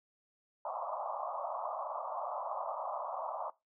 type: band-pass noise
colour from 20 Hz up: pink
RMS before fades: -39 dBFS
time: 0.65-3.5 s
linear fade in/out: 2 ms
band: 570 to 1200 Hz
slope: 96 dB/octave
effects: noise-tail reverb RT60 0.2 s tail -18 dB re dry